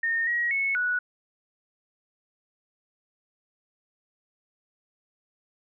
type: tone with pitch steps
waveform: sine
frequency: 1833 / 1901 / 2200 / 1471 Hz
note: A#6 / A#6 / C#7 / F#6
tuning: -30 / +33 / -14 / -11 cents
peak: -23 dBFS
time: 0.03-0.99 s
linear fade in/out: 5 ms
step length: 240 ms
effects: none